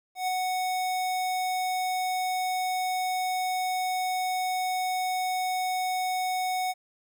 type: tone with ADSR envelope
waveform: square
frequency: 740 Hz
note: F#5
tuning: in tune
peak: -25 dBFS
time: 0.15-6.74 s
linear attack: 130 ms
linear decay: 3 ms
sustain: -2 dB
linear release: 36 ms
effects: 11-bit